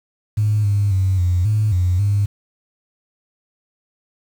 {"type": "tone with pitch steps", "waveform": "sine", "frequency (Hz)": [106, 101.5, 94.9, 89.4, 107, 89.9, 101.5], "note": ["G#2", "G#2", "F#2", "F2", "A2", "F#2", "G#2"], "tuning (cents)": [36, -39, 44, 41, -48, -49, -39], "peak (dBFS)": -13, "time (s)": [0.37, 2.26], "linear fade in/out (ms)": 10, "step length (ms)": 270, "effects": ["tanh soft clip ceiling -9 dBFS", "7-bit"]}